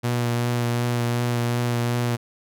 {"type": "tone with vibrato", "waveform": "sawtooth", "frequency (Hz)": 120, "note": "B2", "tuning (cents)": -49, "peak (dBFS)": -17, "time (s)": [0.03, 2.17], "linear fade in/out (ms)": 20, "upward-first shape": "triangle", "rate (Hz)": 2.7, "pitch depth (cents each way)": 18, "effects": []}